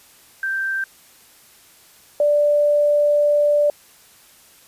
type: tone pair in turn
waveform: sine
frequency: 1568 / 587.3 Hz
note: G6 / D5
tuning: 0 / 0 cents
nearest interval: octave + perfect fourth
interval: 1700 cents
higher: first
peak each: -20 / -13 dBFS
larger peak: second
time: 0.43-0.84 / 2.2-3.7 s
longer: second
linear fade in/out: 2 ms
effects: white hiss -50 dBFS RMS until 4.67 s + resampled to 32000 Hz